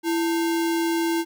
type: tone with sample-and-hold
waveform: sine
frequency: 333 Hz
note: E4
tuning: 18 cents sharp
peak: -20 dBFS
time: 0.03-1.25 s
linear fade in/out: 50 ms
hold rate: 1225 Hz
effects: none